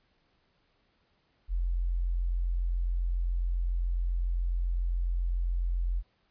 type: tone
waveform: sine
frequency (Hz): 43.65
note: F1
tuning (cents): 0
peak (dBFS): -26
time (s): 1.48-6.03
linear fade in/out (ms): 50
effects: pink hiss -71 dBFS RMS until 6.3 s + resampled to 11025 Hz